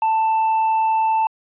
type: tone with tanh clipping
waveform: sine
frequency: 885 Hz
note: A5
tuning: 10 cents sharp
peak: -16 dBFS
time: 0.02-1.27 s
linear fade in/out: 2 ms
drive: 3 dB
effects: resampled to 8000 Hz